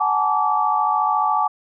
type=tone cluster; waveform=sine; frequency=747 / 848 / 902 / 1158 Hz; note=F#5 / G#5 / A5 / D6; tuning=+16 / +36 / +43 / -25 cents; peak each=-24 / -20 / -26 / -20 dBFS; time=0-1.48 s; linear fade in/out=10 ms; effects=none